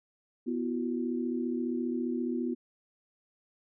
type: chord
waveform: sine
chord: B suspended fourth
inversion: none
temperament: equal with one note detuned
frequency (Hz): 246.9 / 335.2 / 370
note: B3 / E4 / F#4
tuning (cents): 0 / +29 / 0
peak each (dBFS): -31 / -35 / -37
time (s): 0.46-2.55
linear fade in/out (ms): 20
effects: none